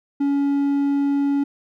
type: tone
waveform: triangle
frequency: 281.5 Hz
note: C#4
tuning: 27 cents sharp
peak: -15 dBFS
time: 0.2-1.44 s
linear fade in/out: 10 ms
effects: none